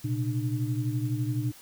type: tone cluster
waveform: sine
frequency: 119.2 / 131.1 / 301.6 Hz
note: A#2 / C3 / D4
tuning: +39 / +4 / +46 cents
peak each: -28 / -32 / -33 dBFS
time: 0.04-1.52 s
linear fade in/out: 10 ms
effects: white hiss -51 dBFS RMS until 1.61 s